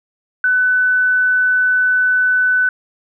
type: tone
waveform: sine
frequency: 1500 Hz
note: F#6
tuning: 23 cents sharp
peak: -11 dBFS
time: 0.44-2.69 s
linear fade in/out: 2 ms
effects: none